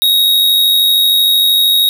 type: tone with amplitude modulation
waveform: square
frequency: 3770 Hz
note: A#7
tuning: 19 cents sharp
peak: -7 dBFS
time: 0.02-1.89 s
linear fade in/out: 0 ms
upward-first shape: sine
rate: 93 Hz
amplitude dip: 35%
effects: none